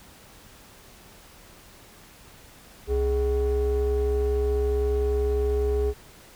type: ring-modulated tone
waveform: triangle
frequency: 174.61 Hz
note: F3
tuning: in tune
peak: -16 dBFS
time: 2.87-5.94 s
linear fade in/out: 50 ms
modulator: 241 Hz
effects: pink hiss -50 dBFS RMS until 6.35 s